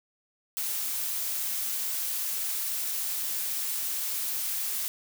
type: noise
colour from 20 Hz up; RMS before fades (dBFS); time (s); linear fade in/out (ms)
blue; -31; 0.57-4.88; 0
effects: none